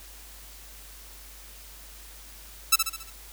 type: tone with echo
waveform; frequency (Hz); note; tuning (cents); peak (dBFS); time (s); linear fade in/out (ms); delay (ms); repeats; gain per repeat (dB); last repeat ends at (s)
5% pulse; 1318.5; E6; 0; -3; 2.72-2.76; 10; 69; 5; -6; 3.105
effects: added 50 Hz sine -48 dBFS peak until 3.32 s + white hiss -48 dBFS RMS until 3.32 s